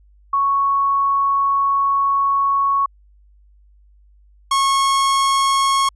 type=tone pair in turn; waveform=sine / 45% pulse; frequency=1108.7 / 1093.4 Hz; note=C#6 / C#6; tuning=0 / -24 cents; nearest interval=unison; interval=24 cents; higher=first; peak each=-14 / -14 dBFS; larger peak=neither; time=0.33-2.86 / 4.51-5.89 s; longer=first; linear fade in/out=5 ms; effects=added 50 Hz sine -48 dBFS peak until 5.95 s + resampled to 24000 Hz